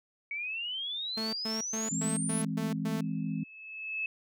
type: exponential sweep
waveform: sine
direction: up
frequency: 2239 to 10260 Hz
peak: -33 dBFS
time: 0.31-2.42 s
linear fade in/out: 2 ms
type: tone bursts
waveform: sawtooth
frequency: 221 Hz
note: A3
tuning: 8 cents sharp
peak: -30 dBFS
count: 7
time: 1.17-3.01 s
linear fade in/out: 5 ms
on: 160 ms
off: 120 ms
type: chord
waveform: sine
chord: E augmented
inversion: none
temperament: equal with one note detuned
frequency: 162.83 / 207.7 / 261.6 Hz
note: E3 / G#3 / B#3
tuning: -21 / 0 / 0 cents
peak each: -34 / -35 / -36 dBFS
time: 1.91-3.44 s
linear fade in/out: 10 ms
type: tone with exponential growth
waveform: sine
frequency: 2600 Hz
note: E7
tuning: 24 cents flat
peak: -29 dBFS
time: 2.91-4.06 s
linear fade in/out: 2 ms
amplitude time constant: 250 ms
effects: none